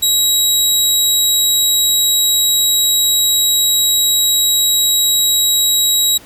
20% pulse tone, 3849 Hz, B7, 45 cents flat, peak -5 dBFS, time 0.02-6.18 s, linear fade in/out 10 ms, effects pink hiss -41 dBFS RMS until 6.25 s

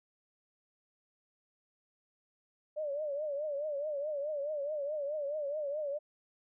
sine tone with vibrato, 587.3 Hz, D5, in tune, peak -33 dBFS, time 2.76-5.99 s, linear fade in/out 20 ms, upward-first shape triangle, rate 4.7 Hz, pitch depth 120 cents each way, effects none

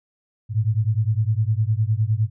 sine beating tone pair, 104.8 / 114.6 Hz, G#2 / A#2, +16 / -29 cents, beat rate 9.8 Hz, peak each -20 / -21 dBFS, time 0.49-2.3 s, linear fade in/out 50 ms, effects none

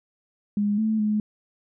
sine tone with pitch steps, 205.8 / 218.8 / 211.9 Hz, G#3 / A3 / G#3, -16 / -9 / +35 cents, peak -20 dBFS, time 0.57-1.2 s, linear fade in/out 2 ms, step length 210 ms, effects none

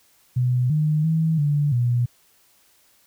sine tone with pitch steps, 125 / 152.9 / 160.8 / 146 / 121.3 Hz, B2 / D#3 / E3 / D3 / B2, +21 / -30 / -43 / -10 / -31 cents, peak -17 dBFS, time 0.36-2.06 s, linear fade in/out 10 ms, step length 340 ms, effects white hiss -59 dBFS RMS until 3.06 s

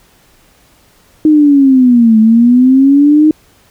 sine linear two-way sweep, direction down then up, 312 to 216.7 to 312 Hz, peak -3 dBFS, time 1.25-3.31 s, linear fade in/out 2 ms, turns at 2.19 s, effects pink hiss -48 dBFS RMS until 3.7 s

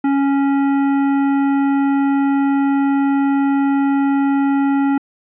triangle tone with hard clipping, 277.2 Hz, C#4, in tune, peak -15 dBFS, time 0.04-4.98 s, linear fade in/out 5 ms, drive 16 dB, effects resampled to 8000 Hz

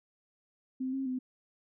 sine tone with pitch steps, 259.7 / 268.2 / 255.7 Hz, C4 / C4 / C4, -13 / +43 / -40 cents, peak -31 dBFS, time 0.8-1.19 s, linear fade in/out 10 ms, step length 130 ms, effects none

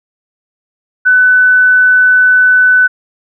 sine tone, 1500 Hz, F#6, 23 cents sharp, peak -4 dBFS, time 1.05-2.88 s, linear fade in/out 20 ms, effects none

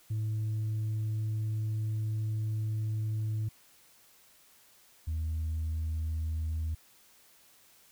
sine tone pair in turn, 108.5 / 79.51 Hz, A2 / D#2, -24 / +38 cents, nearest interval perfect fourth, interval 538 cents, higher first, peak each -27 / -28 dBFS, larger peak first, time 0.1-3.49 / 5.07-6.75 s, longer first, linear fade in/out 10 ms, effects tanh soft clip ceiling -28 dBFS + white hiss -61 dBFS RMS until 7.91 s

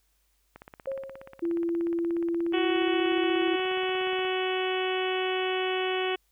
click train, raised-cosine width 0.5 ms, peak -29 dBFS, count 63, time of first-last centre 0.56-4.25 s, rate 16.8 Hz
sine tone with exponential decay, 540 Hz, C#5, 45 cents flat, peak -27 dBFS, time 0.87-1.56 s, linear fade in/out 5 ms, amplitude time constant 150 ms
sine tone, 338.4 Hz, E4, 45 cents sharp, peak -25 dBFS, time 1.42-3.56 s, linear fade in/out 10 ms
harmonic tone, 372.3 Hz, F#4, 11 cents sharp, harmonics 1 / 2 / 3 / 4 / 5 / 6 / 7 / 8 / 9, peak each -28 / -34 / -38 / -39 / -39 / -39 / -37 / -36 / -42 dBFS, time 2.53-6.16 s, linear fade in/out 10 ms
effects added 50 Hz sine -70 dBFS peak until 6.31 s + white hiss -72 dBFS RMS until 6.31 s

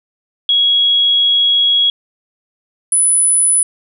sine tone pair in turn, 3322 / 9984 Hz, G#7 / D#9, 0 / +5 cents, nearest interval octave + perfect fifth, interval 1905 cents, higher second, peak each -9 dBFS, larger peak neither, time 0.49-1.9 / 2.92-3.63 s, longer first, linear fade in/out 2 ms, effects none

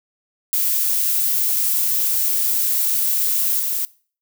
violet noise with level steps, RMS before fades -19 / -22 dBFS, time 0.53-3.85 s, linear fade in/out 0 ms, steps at 3.59 s, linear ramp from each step 10 ms, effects noise-tail reverb RT60 0.4 s tail -21 dB re dry

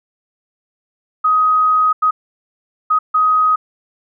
sine tone bursts at uneven times, 1257 Hz, D#6, 17 cents sharp, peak -10 dBFS, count 4, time 1.24-1.93 / 2.02-2.11 / 2.9-2.99 / 3.14-3.56 s, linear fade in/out 10 ms, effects none

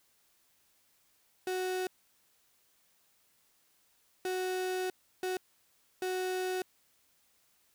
35% pulse tone bursts at uneven times, 370 Hz, F#4, in tune, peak -30 dBFS, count 4, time 1.47-1.87 / 4.25-4.9 / 5.23-5.37 / 6.02-6.62 s, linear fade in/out 2 ms, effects white hiss -70 dBFS RMS until 7.74 s

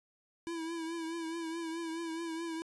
square tone with vibrato, 330 Hz, E4, 2 cents sharp, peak -37 dBFS, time 0.47-2.62 s, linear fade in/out 0 ms, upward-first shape triangle, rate 4.7 Hz, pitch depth 56 cents each way, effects resampled to 24000 Hz

